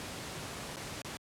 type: noise with dropouts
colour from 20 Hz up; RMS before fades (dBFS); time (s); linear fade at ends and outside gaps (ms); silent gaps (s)
pink; -41; 0-1.17; 0; 0.76-0.768 / 1.018-1.047
effects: high-pass 80 Hz 12 dB/octave + low-pass 10000 Hz 12 dB/octave